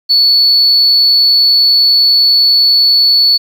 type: tone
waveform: sine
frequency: 4435 Hz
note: C#8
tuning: in tune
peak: -4 dBFS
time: 0.09-3.38 s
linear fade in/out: 20 ms
effects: tanh soft clip ceiling -2 dBFS + 7-bit